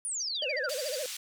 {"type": "exponential sweep", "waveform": "sine", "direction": "down", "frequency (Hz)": [9956, 1353], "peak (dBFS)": -31, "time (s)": [0.05, 0.69], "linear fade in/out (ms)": 0}
{"type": "tone bursts", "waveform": "sine", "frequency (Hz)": 4686, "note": "D8", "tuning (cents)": -5, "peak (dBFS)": -35, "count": 11, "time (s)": [0.2, 0.955], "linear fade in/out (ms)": 5, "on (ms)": 25, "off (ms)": 48}
{"type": "tone with vibrato", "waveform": "triangle", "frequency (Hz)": 554, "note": "C#5", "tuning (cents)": -1, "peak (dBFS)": -31, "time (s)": [0.42, 1.06], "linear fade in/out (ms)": 2, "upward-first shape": "sine", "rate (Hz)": 14, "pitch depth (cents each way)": 200}
{"type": "band-pass noise", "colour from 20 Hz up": "white", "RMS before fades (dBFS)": -39, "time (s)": [0.69, 1.17], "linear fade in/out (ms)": 5, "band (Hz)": [2400, 7800], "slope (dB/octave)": 12}
{"effects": []}